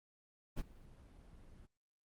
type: noise with ADSR envelope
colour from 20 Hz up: brown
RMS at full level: -35 dBFS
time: 0.56-1.67 s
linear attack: 30 ms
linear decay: 36 ms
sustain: -23 dB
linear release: 22 ms
effects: Opus 24 kbps